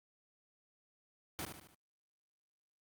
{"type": "noise with echo", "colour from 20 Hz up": "pink", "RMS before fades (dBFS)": -40, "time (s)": [1.39, 1.45], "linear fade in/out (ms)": 0, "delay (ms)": 74, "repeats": 4, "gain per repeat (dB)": -6, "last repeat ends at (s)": 1.746, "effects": ["high-pass 80 Hz 12 dB/octave", "Opus 48 kbps"]}